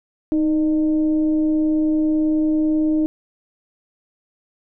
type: tone with frequency modulation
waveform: sine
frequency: 311.1 Hz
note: D#4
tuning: in tune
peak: -15 dBFS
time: 0.32-3.06 s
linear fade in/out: 0 ms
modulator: 296 Hz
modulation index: 0.34
effects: none